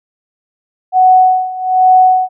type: tone with tremolo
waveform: sine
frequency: 743 Hz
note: F#5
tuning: 7 cents sharp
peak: -3 dBFS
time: 0.92-2.29 s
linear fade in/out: 50 ms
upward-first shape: sine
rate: 1.2 Hz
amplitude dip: 85%
effects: none